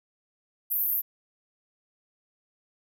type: band-pass noise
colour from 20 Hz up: pink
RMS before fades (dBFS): -27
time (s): 0.7-1.02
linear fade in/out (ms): 20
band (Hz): 12000 to 15000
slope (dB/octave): 96
effects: none